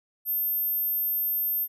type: tone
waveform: sine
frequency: 13290 Hz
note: G#9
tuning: in tune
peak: -24 dBFS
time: 0.25-1.68 s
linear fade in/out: 50 ms
effects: none